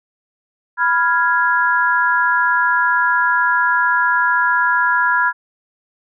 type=chord; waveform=sine; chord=F diminished; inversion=second; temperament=equal; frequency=987.8 / 1396.9 / 1661.2 Hz; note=Cb6 / F6 / Ab6; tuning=0 / 0 / 0 cents; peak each=-17 dBFS; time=0.77-5.33 s; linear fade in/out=50 ms; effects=none